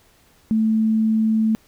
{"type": "tone", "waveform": "sine", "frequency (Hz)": 220, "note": "A3", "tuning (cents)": 0, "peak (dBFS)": -15, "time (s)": [0.51, 1.55], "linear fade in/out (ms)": 0, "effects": ["pink hiss -56 dBFS RMS until 1.67 s"]}